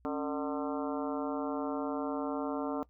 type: harmonic tone with a mistuned harmonic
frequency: 149.9 Hz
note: D3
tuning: 36 cents sharp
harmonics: 2 / 3 / 4 / 5 / 6 / 7 / 8 / 9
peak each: -34 / -38 / -40 / -42 / -44 / -45 / -46 / -47 dBFS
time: 0.05-2.83 s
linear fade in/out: 0 ms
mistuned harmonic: 2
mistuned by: -130 cents
effects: noise-tail reverb RT60 0.1 s tail -19 dB re dry + added 61 Hz sine -62 dBFS peak until 2.89 s